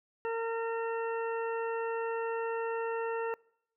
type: harmonic tone with a mistuned harmonic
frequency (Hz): 457.2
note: A#4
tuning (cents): -34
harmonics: 1 / 2 / 3 / 4 / 6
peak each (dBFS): -32 / -38 / -42 / -44 / -48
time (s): 0.25-3.34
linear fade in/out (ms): 0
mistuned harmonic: 6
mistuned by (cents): -21
effects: noise-tail reverb RT60 0.7 s tail -25 dB re dry